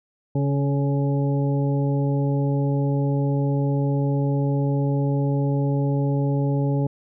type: harmonic tone with a mistuned harmonic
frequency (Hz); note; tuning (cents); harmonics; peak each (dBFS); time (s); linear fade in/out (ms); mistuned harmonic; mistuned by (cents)
140; C#3; +18; 1 / 2 / 3 / 4 / 6; -20 / -26 / -30 / -32 / -36; 0.35-6.87; 5; 3; +19
effects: none